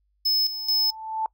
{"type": "tone with tremolo", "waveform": "square", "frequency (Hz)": 5200, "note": "E8", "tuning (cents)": -24, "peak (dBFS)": -20, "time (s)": [0.25, 0.91], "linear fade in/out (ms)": 10, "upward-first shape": "square", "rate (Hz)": 2.3, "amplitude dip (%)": 70}
{"type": "tone with exponential growth", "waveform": "sine", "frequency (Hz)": 880, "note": "A5", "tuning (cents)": 0, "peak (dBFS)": -21, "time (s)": [0.52, 1.26], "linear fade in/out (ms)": 1, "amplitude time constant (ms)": 160}
{"effects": ["noise-tail reverb RT60 0.1 s tail -24 dB re dry", "added 50 Hz sine -66 dBFS peak until 1.33 s"]}